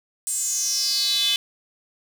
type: tone with high-pass filter sweep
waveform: square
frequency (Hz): 232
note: A#3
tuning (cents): -8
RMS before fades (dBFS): -23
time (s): 0.27-1.36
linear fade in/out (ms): 0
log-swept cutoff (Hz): 8400 to 3200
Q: 6.7
effects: none